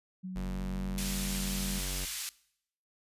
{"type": "tone with pitch glide", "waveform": "sine", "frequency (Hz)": [185.4, 193.05], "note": ["F#3", "G3"], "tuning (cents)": [4, -26], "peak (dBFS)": -36, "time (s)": [0.23, 1.8], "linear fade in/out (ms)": 20, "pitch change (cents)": 70, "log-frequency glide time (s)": [0.34, 1]}
{"type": "tone", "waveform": "square", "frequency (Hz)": 46.55, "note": "F#1", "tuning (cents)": 11, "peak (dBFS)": -35, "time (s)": [0.35, 2.06], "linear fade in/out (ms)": 20}
{"type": "band-pass noise", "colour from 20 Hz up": "white", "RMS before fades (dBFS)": -38, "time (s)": [0.98, 2.29], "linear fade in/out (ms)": 0, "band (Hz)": [2000, 11000], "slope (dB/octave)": 12}
{"effects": ["noise-tail reverb RT60 0.7 s tail -21 dB re dry", "resampled to 32000 Hz"]}